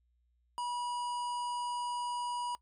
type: harmonic tone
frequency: 970 Hz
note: B5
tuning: 31 cents flat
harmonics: 1 / 3 / 5 / 7 / 9 / 10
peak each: -34 / -48 / -50 / -59 / -51 / -62 dBFS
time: 0.58-2.55 s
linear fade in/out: 0 ms
effects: noise-tail reverb RT60 0.1 s tail -21 dB re dry + added 60 Hz sine -70 dBFS peak until 2.61 s